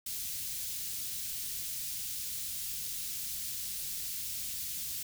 white band-stop noise, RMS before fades -38 dBFS, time 0.06-5.03 s, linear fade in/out 5 ms, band 140 to 3600 Hz, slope 12 dB/octave, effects none

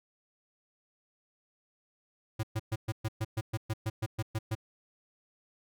square tone bursts, 110 Hz, A2, in tune, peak -30 dBFS, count 14, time 2.39-4.552 s, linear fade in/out 10 ms, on 43 ms, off 120 ms, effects none

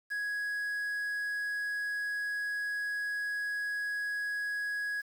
triangle tone with quantisation, 1665 Hz, G#6, 4 cents sharp, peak -30 dBFS, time 0.1-5.02 s, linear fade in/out 20 ms, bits 9, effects none

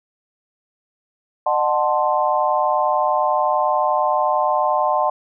sine chord, D# diminished seventh, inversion none, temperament equal with one note detuned, 608.7 / 740 / 880 / 1046.5 Hz, D#5 / F#5 / A5 / C6, -38 / 0 / 0 / 0 cents, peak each -21 dBFS, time 1.46-5.1 s, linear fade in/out 5 ms, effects none

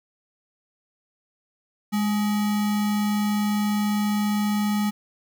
sine tone with sample-and-hold, 207.6 Hz, G#3, in tune, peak -20 dBFS, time 1.92-4.91 s, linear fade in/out 20 ms, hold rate 1050 Hz, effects none

